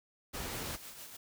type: noise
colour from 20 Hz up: pink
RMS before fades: -40 dBFS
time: 0.33-0.77 s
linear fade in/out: 20 ms
type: noise with tremolo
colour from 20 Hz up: white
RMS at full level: -47 dBFS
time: 0.53-1.17 s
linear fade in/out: 10 ms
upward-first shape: sine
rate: 6.6 Hz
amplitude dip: 45%
effects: none